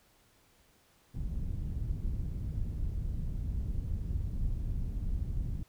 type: low-pass noise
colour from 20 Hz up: pink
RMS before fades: -34 dBFS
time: 1.14-5.63 s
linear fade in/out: 5 ms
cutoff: 110 Hz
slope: 12 dB/octave
effects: pink hiss -66 dBFS RMS until 5.68 s